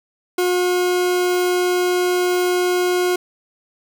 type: tone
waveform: 40% pulse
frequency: 359.8 Hz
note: F#4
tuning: 48 cents flat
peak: -15 dBFS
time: 0.38-3.16 s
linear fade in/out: 5 ms
effects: none